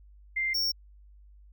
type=tone pair in turn; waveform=sine / square; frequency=2093 / 5495 Hz; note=C7 / F8; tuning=0 / -29 cents; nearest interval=octave + perfect fourth; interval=1671 cents; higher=second; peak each=-26 dBFS; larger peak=neither; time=0.36-0.54 / 0.54-0.72 s; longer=neither; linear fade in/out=10 ms; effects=added 50 Hz sine -51 dBFS peak until 1.52 s